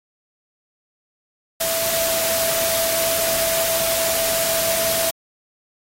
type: tone in noise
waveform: sine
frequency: 659.3 Hz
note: E5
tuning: in tune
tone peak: -23 dBFS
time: 1.6-5.11 s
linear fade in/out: 10 ms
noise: white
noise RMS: -22 dBFS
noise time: 1.6-5.11 s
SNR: -4 dB
effects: AAC 48 kbps